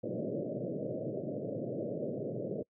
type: band-pass noise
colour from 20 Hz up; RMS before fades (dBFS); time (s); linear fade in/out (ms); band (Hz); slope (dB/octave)
white; -37; 0.03-2.63; 10; 110 to 620; 96
effects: noise-tail reverb RT60 0.1 s tail -25 dB re dry

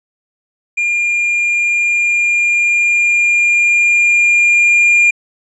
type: tone with level ramp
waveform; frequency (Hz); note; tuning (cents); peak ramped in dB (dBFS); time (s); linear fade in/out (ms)
triangle; 2407; D7; +42; -11 to -5; 0.77-5.11; 10
effects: resampled to 22050 Hz

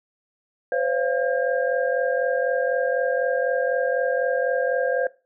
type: tone cluster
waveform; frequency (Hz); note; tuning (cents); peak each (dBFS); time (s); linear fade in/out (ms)
sine; 510 / 554 / 690 / 1608; C5 / C#5 / F5 / G6; -44 / -1 / -21 / +44; -23 / -25 / -29 / -29; 0.72-5.07; 2
effects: noise-tail reverb RT60 0.3 s tail -19 dB re dry

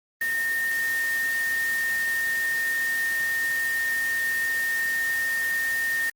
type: tone in noise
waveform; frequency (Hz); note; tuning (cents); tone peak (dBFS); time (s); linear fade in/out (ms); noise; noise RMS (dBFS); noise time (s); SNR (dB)
sine; 1832; A#6; -31; -23; 0.21-6.1; 5; white; -36; 0.21-6.1; +10
effects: Opus 24 kbps

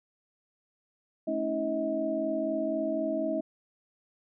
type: tone cluster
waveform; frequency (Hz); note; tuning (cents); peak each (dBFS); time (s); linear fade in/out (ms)
sine; 218.3 / 277.5 / 321.6 / 637; A3 / C#4 / E4 / D#5; -13 / +2 / -43 / +41; -37 / -34 / -33 / -30; 1.27-3.41; 10
effects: none

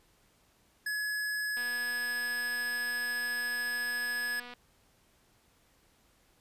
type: tone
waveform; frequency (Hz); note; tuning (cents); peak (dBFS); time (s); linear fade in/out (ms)
square; 1694; G#6; +34; -32; 0.86-4.4; 5
type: click train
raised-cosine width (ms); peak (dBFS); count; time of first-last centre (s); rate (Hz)
0.3; -31; 725; 1.57-4.537; 244
effects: pink hiss -67 dBFS RMS until 6.4 s + resampled to 32000 Hz

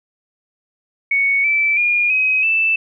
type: tone with pitch steps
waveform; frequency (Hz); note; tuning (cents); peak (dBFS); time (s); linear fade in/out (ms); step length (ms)
sine; 2223 / 2321 / 2424 / 2532 / 2644; C#7 / D7 / D#7 / D#7 / E7; +4 / -21 / -46 / +30 / +5; -13; 1.11-2.76; 5; 330
effects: none

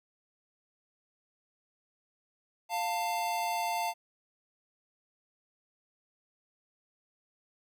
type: tone pair together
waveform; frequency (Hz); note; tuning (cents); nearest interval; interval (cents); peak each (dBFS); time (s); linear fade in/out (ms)
square; 699.8 / 894; F5 / A5; +3 / +27; major third; 424; -34 / -33; 2.69-3.94; 50
effects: none

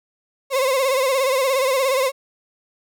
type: tone with vibrato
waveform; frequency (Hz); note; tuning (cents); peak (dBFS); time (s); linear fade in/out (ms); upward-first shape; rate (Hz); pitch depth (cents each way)
35% pulse; 530; C5; +22; -15; 0.5-2.12; 50; sine; 17; 80
effects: none

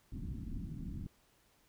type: low-pass noise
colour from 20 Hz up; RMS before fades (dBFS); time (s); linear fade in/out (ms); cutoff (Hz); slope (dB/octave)
pink; -42; 0.12-1.07; 2; 290; 48
effects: pink hiss -70 dBFS RMS until 1.68 s

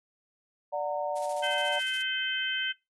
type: chord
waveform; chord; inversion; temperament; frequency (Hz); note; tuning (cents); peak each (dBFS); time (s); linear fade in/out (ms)
sine; D augmented; none; just; 587.3 / 734.2 / 917.7; D5 / F#5 / A#5; 0 / -14 / -27; -31 / -33 / -35; 0.72-1.8; 20
type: noise with tremolo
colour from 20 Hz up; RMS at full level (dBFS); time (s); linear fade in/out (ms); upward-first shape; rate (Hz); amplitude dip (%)
blue; -41; 1.15-2.03; 20; square; 14; 50
type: harmonic tone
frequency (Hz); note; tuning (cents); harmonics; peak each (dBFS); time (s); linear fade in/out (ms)
515; C5; -28; 3 / 4 / 5 / 6; -32 / -37 / -39 / -30; 1.42-2.73; 20
effects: noise-tail reverb RT60 0.2 s tail -21 dB re dry + resampled to 24000 Hz

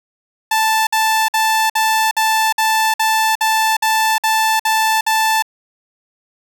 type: tone bursts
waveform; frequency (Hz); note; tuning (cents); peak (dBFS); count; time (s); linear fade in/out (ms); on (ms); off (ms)
sawtooth; 880; A5; 0; -9; 12; 0.51-5.424; 5; 360; 54
effects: none

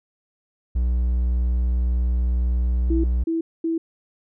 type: tone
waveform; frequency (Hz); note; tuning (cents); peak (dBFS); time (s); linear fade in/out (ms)
triangle; 60.9; B1; -24; -16; 0.75-3.24; 10
type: tone bursts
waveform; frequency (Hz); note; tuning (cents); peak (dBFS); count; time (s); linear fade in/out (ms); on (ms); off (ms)
sine; 328.3; E4; -7; -20; 3; 2.9-3.78; 5; 140; 230
effects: none

